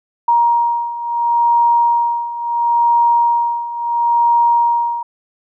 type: beating tone pair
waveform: sine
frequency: 942 / 942.73 Hz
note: A#5 / A#5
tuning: +18 / +19 cents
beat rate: 0.73 Hz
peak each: -17 / -13 dBFS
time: 0.28-5.03 s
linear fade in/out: 5 ms
effects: none